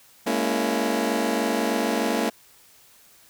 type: chord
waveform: 20% pulse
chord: A# half-diminished seventh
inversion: third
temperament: just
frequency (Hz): 209.8 / 233.1 / 279.7 / 335.6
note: G#3 / A#3 / C#4 / E4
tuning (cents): +18 / 0 / +16 / +31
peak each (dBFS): -24 / -21 / -23 / -24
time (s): 0.26-2.3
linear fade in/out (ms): 10
effects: white hiss -54 dBFS RMS until 3.29 s